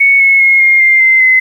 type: tone with pitch steps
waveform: sine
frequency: 2217 / 2188 / 2159 / 2130 / 2102 / 2075 / 2047 Hz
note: C#7 / C#7 / C#7 / C7 / C7 / C7 / C7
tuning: 0 / -23 / -46 / +30 / +7 / -15 / -38 cents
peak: -4 dBFS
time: 0-1.4 s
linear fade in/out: 10 ms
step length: 200 ms
effects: 7-bit

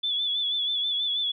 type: tone with vibrato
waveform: sine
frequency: 3447 Hz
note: A7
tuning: 36 cents flat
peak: -24 dBFS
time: 0.03-1.32 s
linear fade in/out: 10 ms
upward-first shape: sine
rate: 6.2 Hz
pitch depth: 51 cents each way
effects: none

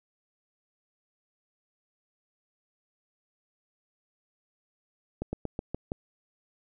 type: slowing click train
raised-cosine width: 2 ms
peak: -18 dBFS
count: 6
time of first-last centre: 5.22-5.919 s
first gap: 110 ms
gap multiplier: 1.12
effects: none

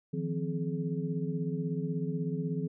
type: tone cluster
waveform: sine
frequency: 156.1 / 172.4 / 257.4 / 423.9 Hz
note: D#3 / F3 / C4 / G#4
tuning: +6 / -22 / -28 / +35 cents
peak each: -34 / -34 / -38 / -39 dBFS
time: 0.13-2.68 s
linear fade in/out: 10 ms
effects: none

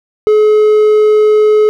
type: tone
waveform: triangle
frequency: 426.3 Hz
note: G#4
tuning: 45 cents sharp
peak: -3 dBFS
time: 0.27-1.69 s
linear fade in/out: 0 ms
effects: none

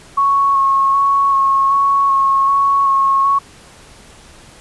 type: tone with vibrato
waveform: sine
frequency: 1100 Hz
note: C#6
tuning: 14 cents flat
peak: -10 dBFS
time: 0.17-3.39 s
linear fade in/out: 10 ms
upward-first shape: square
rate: 1.3 Hz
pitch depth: 14 cents each way
effects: pink hiss -42 dBFS RMS until 4.6 s + resampled to 24000 Hz

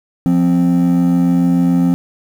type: tone pair together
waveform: triangle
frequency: 174.6 / 261.6 Hz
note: F3 / C4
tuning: 0 / 0 cents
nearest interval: perfect fifth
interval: 700 cents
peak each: -10 dBFS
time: 0.26-1.94 s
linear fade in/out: 0 ms
effects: tanh soft clip ceiling -3 dBFS + 7-bit

